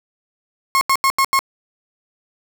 35% pulse tone bursts, 1082 Hz, C#6, 42 cents flat, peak -11 dBFS, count 5, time 0.75-1.391 s, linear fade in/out 0 ms, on 61 ms, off 84 ms, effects none

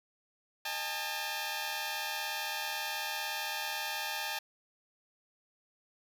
10% pulse tone cluster, 618 / 811 / 889 Hz, D#5 / G#5 / A5, -12 / -41 / +18 cents, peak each -36 / -30 / -29 dBFS, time 0.65-4.39 s, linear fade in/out 5 ms, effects none

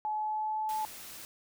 sine tone with pitch glide, 855 to 864.9 Hz, A5 to A5, -50 to -30 cents, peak -30 dBFS, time 0.05-0.85 s, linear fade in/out 0 ms, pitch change +20 cents, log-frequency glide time 0.16-0.6 s
white noise, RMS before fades -46 dBFS, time 0.69-1.25 s, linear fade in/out 0 ms
effects none

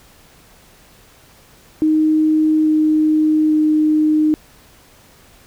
sine tone with pitch steps, 311.1 / 309.3 / 307.5 Hz, D#4 / D#4 / D#4, 0 / -10 / -20 cents, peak -11 dBFS, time 1.82-4.34 s, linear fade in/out 0 ms, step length 840 ms, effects pink hiss -48 dBFS RMS until 5.46 s

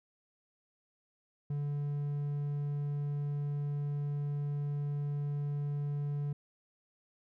triangle tone, 144.7 Hz, D3, 25 cents flat, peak -30 dBFS, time 1.5-6.33 s, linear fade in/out 5 ms, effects none

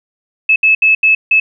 sine tone bursts at uneven times, 2600 Hz, E7, 24 cents flat, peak -6 dBFS, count 5, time 0.49-0.56 / 0.63-0.75 / 0.82-0.95 / 1.03-1.15 / 1.31-1.4 s, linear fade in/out 5 ms, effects none

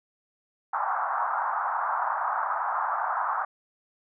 pink band-pass noise, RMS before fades -28 dBFS, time 0.73-3.45 s, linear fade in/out 5 ms, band 760 to 1400 Hz, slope 48 dB/octave, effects none

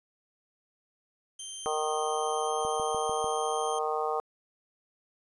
10% pulse tone with pitch glide, 3136 to 3169 Hz, G7 to G7, 0 to +18 cents, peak -30 dBFS, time 1.39-3.79 s, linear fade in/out 5 ms, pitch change +18 cents, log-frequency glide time 2.06-3.21 s
harmonic tone, 154.2 Hz, D#3, 15 cents flat, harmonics 3 / 4 / 5 / 6 / 7 / 8, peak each -32 / -37 / -32 / -40 / -36 / -36 dBFS, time 1.66-4.2 s, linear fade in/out 0 ms
click train, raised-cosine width 3 ms, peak -31 dBFS, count 5, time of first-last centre 2.65-3.243 s, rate 6.74 Hz
effects resampled to 24000 Hz + 10-bit

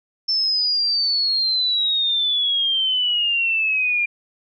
sine exponential sweep, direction down, 5340 to 2390 Hz, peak -17 dBFS, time 0.28-4.06 s, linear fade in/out 10 ms, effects none

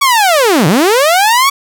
sawtooth linear two-way sweep, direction down then up, 1143 to 138.59 to 1143 Hz, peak -3 dBFS, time 0.01-1.5 s, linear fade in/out 10 ms, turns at 0.67 s, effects none

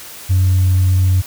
sine tone, 92.5 Hz, F#2, in tune, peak -8 dBFS, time 0.29-1.22 s, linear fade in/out 20 ms, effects tanh soft clip ceiling -7 dBFS + white hiss -34 dBFS RMS until 1.26 s

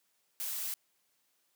blue noise, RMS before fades -37 dBFS, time 0.4-0.74 s, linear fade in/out 0 ms, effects white hiss -75 dBFS RMS until 1.55 s + high-pass 150 Hz 12 dB/octave

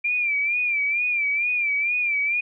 sine tone with vibrato, 2369 Hz, D7, 14 cents sharp, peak -20 dBFS, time 0.04-2.41 s, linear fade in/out 10 ms, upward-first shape sine, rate 2.2 Hz, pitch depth 78 cents each way, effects none

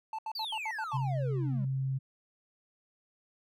triangle tone bursts, 879 Hz, A5, 2 cents flat, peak -32 dBFS, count 7, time 0.13-0.972 s, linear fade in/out 2 ms, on 56 ms, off 75 ms
triangle exponential sweep, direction down, 4797 to 186.5 Hz, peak -34 dBFS, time 0.35-1.65 s, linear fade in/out 5 ms
sine tone, 133.5 Hz, C3, 35 cents sharp, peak -29 dBFS, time 0.93-1.99 s, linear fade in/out 20 ms
effects none

